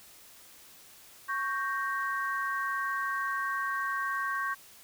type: chord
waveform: sine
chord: G diminished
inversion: second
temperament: equal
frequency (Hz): 1108.7 / 1568 / 1864.7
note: Db6 / G6 / Bb6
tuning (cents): 0 / 0 / 0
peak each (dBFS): -32 / -33 / -38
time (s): 1.28-4.55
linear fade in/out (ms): 20
effects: white hiss -54 dBFS RMS until 4.83 s